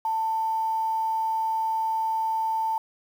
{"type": "tone with quantisation", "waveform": "sine", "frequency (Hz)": 890, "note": "A5", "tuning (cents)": 20, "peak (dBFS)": -23, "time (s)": [0.05, 2.78], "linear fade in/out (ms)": 2, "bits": 8, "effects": []}